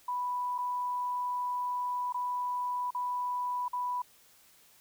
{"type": "tone with dropouts", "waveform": "sine", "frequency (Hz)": 987.8, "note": "B5", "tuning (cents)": 0, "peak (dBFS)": -30, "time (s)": [0.08, 4.02], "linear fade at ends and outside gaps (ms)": 5, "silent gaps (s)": [[0.581, 0.585], [2.125, 2.143], [2.907, 2.947], [3.682, 3.731]], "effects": ["white hiss -61 dBFS RMS until 4.8 s"]}